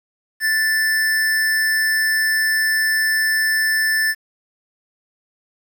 square tone with amplitude modulation, 1760 Hz, A6, in tune, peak -15 dBFS, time 0.4-4.15 s, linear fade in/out 50 ms, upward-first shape sine, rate 275 Hz, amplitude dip 30%, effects 8-bit

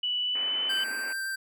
sine tone with pitch glide, 2960 to 3024 Hz, F#7 to F#7, 0 to +37 cents, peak -26 dBFS, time 0.03-0.84 s, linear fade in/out 5 ms, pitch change +37 cents, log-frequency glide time 0.2-0.61 s
white band-pass noise, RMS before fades -43 dBFS, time 0.35-1.13 s, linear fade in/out 5 ms, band 210 to 2700 Hz, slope 96 dB/octave
square tone with vibrato, 1568 Hz, G6, in tune, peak -31 dBFS, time 0.69-1.36 s, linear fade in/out 10 ms, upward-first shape sine, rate 8.8 Hz, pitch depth 9 cents each way
effects none

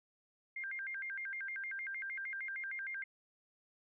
sine tone with vibrato, 1831 Hz, A#6, 32 cents flat, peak -39 dBFS, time 0.56-3.04 s, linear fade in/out 5 ms, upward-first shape square, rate 6.5 Hz, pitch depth 250 cents each way, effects none

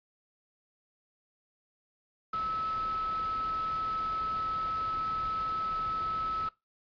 sine tone in noise, 1300 Hz, E6, 24 cents flat, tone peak -30 dBFS, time 2.33-6.49 s, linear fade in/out 5 ms, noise pink, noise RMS -45 dBFS, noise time 2.33-6.49 s, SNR +12 dB, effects noise-tail reverb RT60 0.2 s tail -19 dB re dry + resampled to 11025 Hz

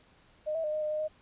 sine tone with pitch steps, 612 / 650 / 608 / 615 / 608 / 612 / 619 Hz, D#5 / E5 / D#5 / D#5 / D#5 / D#5 / D#5, -29 / -24 / -40 / -20 / -40 / -29 / -9 cents, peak -29 dBFS, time 0.46-1.083 s, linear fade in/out 20 ms, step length 89 ms, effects pink hiss -62 dBFS RMS until 1.21 s + resampled to 8000 Hz

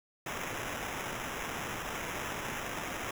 blue noise with sample-and-hold, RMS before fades -38 dBFS, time 0.26-3.11 s, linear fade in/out 5 ms, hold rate 4410 Hz, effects none

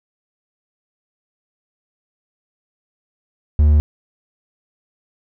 triangle tone, 75 Hz, D2, 37 cents sharp, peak -7 dBFS, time 3.59-3.8 s, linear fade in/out 0 ms, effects none

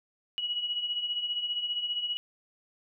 sine beating tone pair, 2905 / 2920 Hz, F#7 / F#7, -32 / -24 cents, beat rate 15 Hz, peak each -37 / -30 dBFS, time 0.38-2.17 s, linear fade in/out 0 ms, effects none

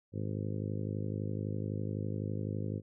harmonic tone, 51.9 Hz, G#1, in tune, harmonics 2 / 3 / 4 / 5 / 6 / 7 / 8 / 9 / 10, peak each -36 / -40 / -42 / -44 / -46 / -47 / -48 / -49 / -50 dBFS, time 0.12-2.82 s, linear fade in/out 50 ms, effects none

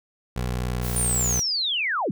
20% pulse tone with pitch glide, 61.74 to 60.78 Hz, B1 to B1, 0 to -27 cents, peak -20 dBFS, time 0.36-1.4 s, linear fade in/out 5 ms, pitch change -27 cents, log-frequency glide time 0.6-0.93 s
blue noise, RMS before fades -34 dBFS, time 0.81-1.43 s, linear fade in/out 50 ms
sine linear sweep, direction down, 9397 to 126.3 Hz, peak -22 dBFS, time 0.96-2.11 s, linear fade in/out 2 ms
effects none

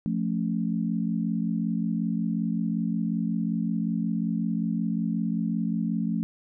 sine chord, F augmented, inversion none, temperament equal, 174.61 / 220 / 277.2 Hz, F3 / A3 / C#4, 0 / 0 / 0 cents, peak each -28 / -27 / -33 dBFS, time 0.06-6.23 s, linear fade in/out 0 ms, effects none

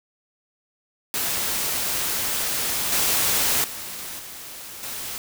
white noise with level steps, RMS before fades -25 / -21 / -34 / -38 / -32 dBFS, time 1.14-5.18 s, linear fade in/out 0 ms, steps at 2.92 / 3.64 / 4.19 / 4.83 s, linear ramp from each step 2 ms, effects none

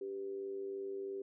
sine tone with amplitude modulation, 392 Hz, G4, in tune, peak -36 dBFS, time 0.01-1.22 s, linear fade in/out 5 ms, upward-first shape sine, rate 103 Hz, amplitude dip 55%, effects none

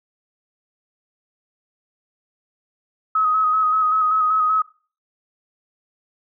sine tone with vibrato, 1268 Hz, D#6, 32 cents sharp, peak -15 dBFS, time 3.15-4.62 s, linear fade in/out 5 ms, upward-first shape square, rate 5.2 Hz, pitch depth 24 cents each way, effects noise-tail reverb RT60 0.4 s tail -23 dB re dry

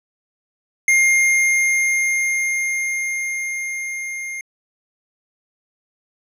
square tone with level ramp, 2121 Hz, C7, 23 cents sharp, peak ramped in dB -12 to -27 dBFS, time 0.88-4.41 s, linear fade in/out 2 ms, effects low-pass 11000 Hz 12 dB/octave

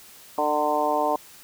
harmonic tone with a mistuned harmonic, 150 Hz, D3, 37 cents sharp, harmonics 2 / 3 / 4 / 5 / 6 / 7, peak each -31 / -30 / -26 / -26 / -26 / -29 dBFS, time 0.38-1.16 s, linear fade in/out 2 ms, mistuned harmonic 7, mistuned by -18 cents, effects white hiss -48 dBFS RMS until 1.43 s

